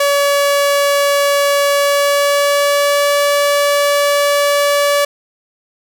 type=tone with pitch glide; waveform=sawtooth; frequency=568 to 574.3 Hz; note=C#5 to D5; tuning=+42 to -39 cents; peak=-7 dBFS; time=0-5.05 s; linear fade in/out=5 ms; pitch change=+19 cents; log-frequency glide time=1.68-3.15 s; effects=none